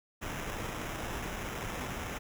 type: noise with sample-and-hold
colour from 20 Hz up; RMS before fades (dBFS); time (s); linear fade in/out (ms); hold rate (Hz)
pink; -38; 0.21-2.19; 20; 4410
effects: none